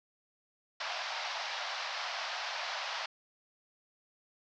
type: band-pass noise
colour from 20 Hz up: pink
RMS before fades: -38 dBFS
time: 0.8-3.06 s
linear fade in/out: 5 ms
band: 640 to 5500 Hz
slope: 48 dB/octave
effects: none